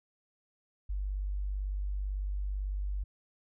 sine tone, 49 Hz, G1, in tune, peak -31 dBFS, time 0.89-3.04 s, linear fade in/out 10 ms, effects none

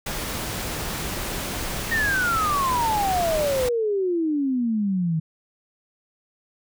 pink noise, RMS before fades -29 dBFS, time 0.06-3.69 s, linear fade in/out 5 ms
sine exponential sweep, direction down, 1864.7 to 155.56 Hz, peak -20 dBFS, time 1.91-5.2 s, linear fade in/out 10 ms
effects none

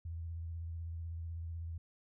sine tone with vibrato, 83.1 Hz, E2, 15 cents sharp, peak -39 dBFS, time 0.05-1.78 s, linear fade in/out 5 ms, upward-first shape sine, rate 16 Hz, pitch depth 41 cents each way, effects none

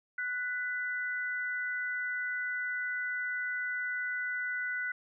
sine tone pair together, 1480 / 1993.9 Hz, F#6 / B6, 0 / +16 cents, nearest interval perfect fourth, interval 516 cents, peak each -33 / -37 dBFS, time 0.18-4.92 s, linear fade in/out 5 ms, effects none

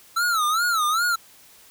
square tone with vibrato, 1318.5 Hz, E6, in tune, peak -20 dBFS, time 0.16-1.16 s, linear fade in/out 10 ms, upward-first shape sine, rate 2.5 Hz, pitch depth 160 cents each way, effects white hiss -51 dBFS RMS until 1.7 s

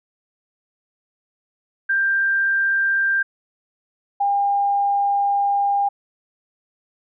sine tone pair in turn, 1584 / 804 Hz, G6 / G5, +18 / +44 cents, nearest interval octave, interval 1174 cents, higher first, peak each -16 dBFS, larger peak neither, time 1.89-3.23 / 4.2-5.89 s, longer second, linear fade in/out 10 ms, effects none

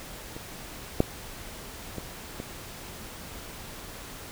clicks, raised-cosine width 2 ms, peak -25 / -6 / -20 / -20 dBFS, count 4, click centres 0.365 / 1.004 / 1.983 / 2.401 s, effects pink hiss -42 dBFS RMS until 4.31 s

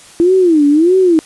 sine tone with vibrato, 329.6 Hz, E4, in tune, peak -6 dBFS, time 0.2-1.19 s, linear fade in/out 0 ms, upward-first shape sine, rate 1.6 Hz, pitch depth 240 cents each way, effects white hiss -39 dBFS RMS until 1.25 s + resampled to 24000 Hz

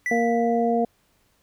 triangle tone with exponential decay, 1975.5 Hz, B6, in tune, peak -20 dBFS, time 0.06-0.85 s, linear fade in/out 1 ms, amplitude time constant 170 ms
harmonic tone, 233.4 Hz, A#3, 2 cents sharp, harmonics 1 / 2 / 3, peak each -23 / -23 / -23 dBFS, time 0.11-0.85 s, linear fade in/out 5 ms
effects pink hiss -65 dBFS RMS until 1.42 s

